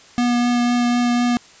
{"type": "tone with vibrato", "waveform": "square", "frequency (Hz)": 241.9, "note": "B3", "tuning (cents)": -36, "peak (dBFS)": -16, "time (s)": [0.18, 1.37], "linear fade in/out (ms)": 0, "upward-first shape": "triangle", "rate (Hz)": 4, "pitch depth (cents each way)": 11, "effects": ["white hiss -46 dBFS RMS until 1.6 s", "resampled to 16000 Hz"]}